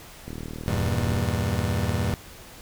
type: click train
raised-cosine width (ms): 3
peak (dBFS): -22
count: 38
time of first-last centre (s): 0.28-1.221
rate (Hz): 39.3
type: chord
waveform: 30% pulse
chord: E diminished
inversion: none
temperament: just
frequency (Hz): 82.41 / 98.89 / 118.67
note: E2 / G2 / Bb2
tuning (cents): 0 / +16 / +31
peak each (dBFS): -25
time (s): 0.68-2.14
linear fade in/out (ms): 0
effects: pink hiss -45 dBFS RMS until 2.61 s